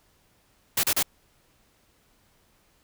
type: noise bursts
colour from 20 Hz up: white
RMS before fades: -23 dBFS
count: 3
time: 0.77-1.028 s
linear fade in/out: 5 ms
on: 64 ms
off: 33 ms
effects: pink hiss -64 dBFS RMS until 2.83 s